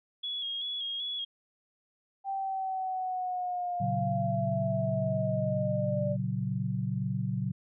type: tone with vibrato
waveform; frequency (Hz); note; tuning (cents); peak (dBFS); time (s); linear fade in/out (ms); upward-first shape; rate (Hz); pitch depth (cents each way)
sine; 3322; G#7; 0; -32; 0.23-1.25; 10; square; 2.6; 32
type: linear sweep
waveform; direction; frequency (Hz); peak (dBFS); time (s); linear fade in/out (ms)
sine; down; 784 to 586; -30; 2.24-6.17; 50
type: chord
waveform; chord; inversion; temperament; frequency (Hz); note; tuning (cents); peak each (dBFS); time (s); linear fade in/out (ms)
sine; F# major; first; equal with one note detuned; 116.54 / 138.59 / 186.07; A#2 / C#3 / F#3; 0 / 0 / +10; -33; 3.8-7.52; 10
effects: none